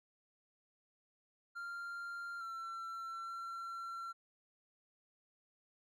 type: tone with pitch steps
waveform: triangle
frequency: 1391 / 1349 / 1359 Hz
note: F6 / E6 / F6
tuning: -7 / +40 / -48 cents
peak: -40 dBFS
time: 1.55-4.13 s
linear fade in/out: 20 ms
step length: 860 ms
effects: none